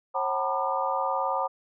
sine tone cluster, 540 / 756 / 903 / 982 / 1204 Hz, C#5 / F#5 / A5 / B5 / D6, -45 / +37 / +45 / -10 / +43 cents, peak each -31 dBFS, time 0.14-1.48 s, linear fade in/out 20 ms, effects none

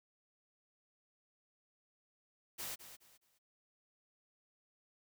white noise with echo, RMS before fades -43 dBFS, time 2.58-2.76 s, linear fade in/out 20 ms, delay 210 ms, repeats 3, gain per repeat -11 dB, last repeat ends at 3.39 s, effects none

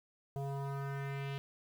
square tone with low-pass filter sweep, 138.59 Hz, C#3, in tune, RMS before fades -39 dBFS, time 0.36-1.38 s, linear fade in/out 0 ms, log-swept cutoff 680 to 3200 Hz, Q 2.2, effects 10-bit

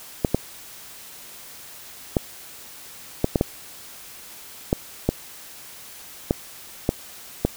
clicks, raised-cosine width 2 ms, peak -4 dBFS, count 11, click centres 0.248 / 0.346 / 2.168 / 3.244 / 3.358 / 3.411 / 4.729 / 5.09 / 6.309 / 6.891 / 7.45 s, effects white hiss -42 dBFS RMS until 7.56 s

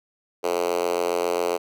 5% pulse tone with high-pass filter, 87.31 Hz, F2, in tune, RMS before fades -24 dBFS, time 0.43-1.58 s, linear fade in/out 20 ms, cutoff 440 Hz, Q 3.2, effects none

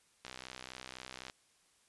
click train, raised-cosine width 0.2 ms, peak -27 dBFS, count 68, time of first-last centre 0.25-1.299 s, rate 63.9 Hz, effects white hiss -70 dBFS RMS until 1.88 s + resampled to 24000 Hz

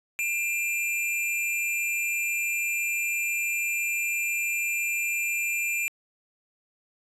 square tone pair together, 2389 / 2637 Hz, D7 / E7, +29 / 0 cents, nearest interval major second, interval 171 cents, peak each -27 / -33 dBFS, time 0.19-5.88 s, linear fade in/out 0 ms, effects resampled to 32000 Hz

